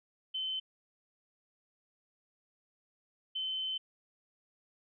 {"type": "tone bursts at uneven times", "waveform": "sine", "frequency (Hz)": 3065, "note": "G7", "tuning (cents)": -40, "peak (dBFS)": -33, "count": 2, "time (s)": [[0.34, 0.6], [3.35, 3.78]], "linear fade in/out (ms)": 10, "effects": []}